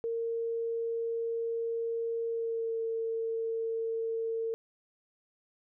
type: tone with pitch glide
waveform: sine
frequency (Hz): 460 to 453.1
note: A#4 to A#4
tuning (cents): -23 to -49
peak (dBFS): -30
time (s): 0.04-4.54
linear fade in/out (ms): 0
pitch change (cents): -26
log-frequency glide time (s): 2.28-2.79
effects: none